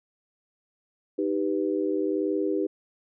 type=chord; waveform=sine; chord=Eb augmented; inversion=none; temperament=equal; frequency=311.1 / 392 / 493.9 Hz; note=Eb4 / G4 / B4; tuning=0 / 0 / 0 cents; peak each=-27 / -27 / -31 dBFS; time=1.18-2.67 s; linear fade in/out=10 ms; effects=none